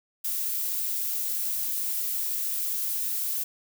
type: noise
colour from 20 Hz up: violet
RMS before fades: -29 dBFS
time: 0.24-3.44 s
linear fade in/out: 10 ms
effects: none